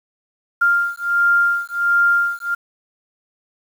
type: beating tone pair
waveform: sine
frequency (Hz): 1396.9 / 1398.3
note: F6 / F6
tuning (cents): 0 / +2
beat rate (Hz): 1.4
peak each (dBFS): -17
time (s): 0.61-2.55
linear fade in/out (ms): 10
effects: 7-bit